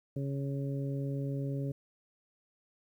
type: harmonic tone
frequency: 138.59 Hz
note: C#3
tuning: in tune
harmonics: 1 / 2 / 3 / 4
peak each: -33 / -39 / -43 / -45 dBFS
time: 0.16-1.72 s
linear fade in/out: 5 ms
effects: 11-bit